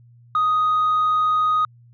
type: tone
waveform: sine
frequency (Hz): 1247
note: D#6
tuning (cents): +3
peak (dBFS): -14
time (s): 0.35-1.65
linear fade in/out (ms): 2
effects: tanh soft clip ceiling -14 dBFS + added 119 Hz sine -47 dBFS peak until 1.93 s